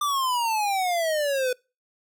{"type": "exponential sweep", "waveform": "square", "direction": "down", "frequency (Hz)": [1194, 493.9], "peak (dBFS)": -23, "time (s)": [0.01, 1.53], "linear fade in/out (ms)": 5, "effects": ["noise-tail reverb RT60 0.3 s tail -26 dB re dry"]}